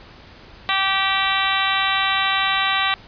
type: harmonic tone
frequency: 387.7 Hz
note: G4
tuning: 19 cents flat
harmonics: 2 / 3 / 4 / 5 / 6 / 7 / 8 / 9 / 10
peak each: -26 / -23 / -27 / -25 / -27 / -27 / -28 / -29 / -26 dBFS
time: 0.69-2.94 s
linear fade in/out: 0 ms
effects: pink hiss -44 dBFS RMS until 3.07 s + resampled to 11025 Hz